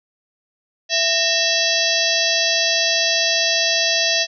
harmonic tone with a mistuned harmonic, 665 Hz, E5, 15 cents sharp, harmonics 1 / 3 / 4 / 5 / 6 / 7 / 8 / 9, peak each -24 / -24 / -24 / -24 / -24 / -24 / -24 / -24 dBFS, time 0.89-4.27 s, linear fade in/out 50 ms, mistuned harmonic 3, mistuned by -140 cents, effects none

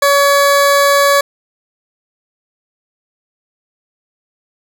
20% pulse tone, 565 Hz, C#5, 33 cents sharp, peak -3 dBFS, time 0.02-1.21 s, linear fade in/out 5 ms, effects none

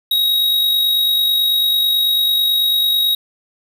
square tone with amplitude modulation, 3800 Hz, A#7, 33 cents sharp, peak -12 dBFS, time 0.11-3.15 s, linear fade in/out 5 ms, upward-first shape sine, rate 49.1 Hz, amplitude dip 35%, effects none

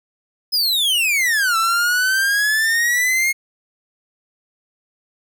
45% pulse exponential two-way sweep, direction down then up, 5150 to 1318.5 to 2162 Hz, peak -15 dBFS, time 0.52-3.33 s, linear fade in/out 20 ms, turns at 1.57 s, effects none

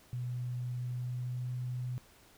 sine tone with pitch glide, 123.47 to 124.9 Hz, B2 to B2, 0 to +20 cents, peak -34 dBFS, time 0.13-1.98 s, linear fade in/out 0 ms, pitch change +20 cents, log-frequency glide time 0.67-1.59 s, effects pink hiss -61 dBFS RMS until 2.37 s

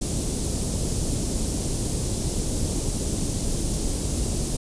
pink band-stop noise, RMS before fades -25 dBFS, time 0.01-4.57 s, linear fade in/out 10 ms, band 370 to 7300 Hz, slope 12 dB/octave, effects resampled to 22050 Hz

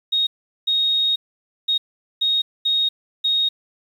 sine tone bursts at uneven times, 3738 Hz, A#7, 4 cents sharp, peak -16 dBFS, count 6, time 0.12-0.27 / 0.67-1.16 / 1.68-1.78 / 2.21-2.42 / 2.65-2.89 / 3.24-3.49 s, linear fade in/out 10 ms, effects 8-bit

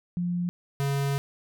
sine / square tone pair in turn, 175.8 / 139.53 Hz, F3 / C#3, +12 / +12 cents, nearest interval major third, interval 400 cents, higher first, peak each -25 / -25 dBFS, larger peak neither, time 0.17-0.49 / 0.8-1.18 s, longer second, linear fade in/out 0 ms, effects none

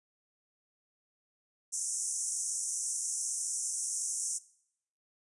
white band-pass noise, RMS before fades -35 dBFS, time 1.72-4.39 s, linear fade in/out 20 ms, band 5700 to 10000 Hz, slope 96 dB/octave, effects noise-tail reverb RT60 0.7 s tail -20 dB re dry + resampled to 24000 Hz

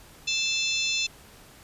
harmonic tone with a mistuned harmonic, 880 Hz, A5, in tune, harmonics 3 / 4 / 5 / 6 / 7 / 8, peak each -28 / -30 / -32 / -34 / -35 / -36 dBFS, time 0.27-1.07 s, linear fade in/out 10 ms, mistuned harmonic 5, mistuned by -100 cents, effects pink hiss -51 dBFS RMS until 1.63 s + resampled to 32000 Hz

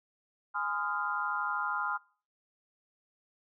sine chord, F minor seventh, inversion first, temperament equal with one note detuned, 830.6 / 1020.8 / 1244.5 / 1396.9 Hz, Ab5 / C6 / Eb6 / F6, 0 / -43 / 0 / 0 cents, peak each -38 / -36 / -36 / -34 dBFS, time 0.54-1.98 s, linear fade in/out 20 ms, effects noise-tail reverb RT60 0.4 s tail -23 dB re dry

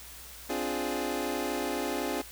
25% pulse chord, D half-diminished seventh, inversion third, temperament equal, 261.6 / 293.7 / 349.2 / 415.3 Hz, C4 / D4 / F4 / Ab4, 0 / 0 / 0 / 0 cents, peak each -32 dBFS, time 0.49-2.22 s, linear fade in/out 10 ms, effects added 60 Hz sine -52 dBFS peak until 2.31 s + white hiss -47 dBFS RMS until 2.31 s

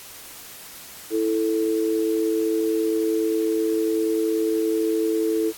sine tone pair together, 329.6 / 440 Hz, E4 / A4, 0 / 0 cents, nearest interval perfect fourth, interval 500 cents, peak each -22 dBFS, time 1.1-5.53 s, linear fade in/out 50 ms, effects white hiss -41 dBFS RMS until 5.57 s + AAC 64 kbps

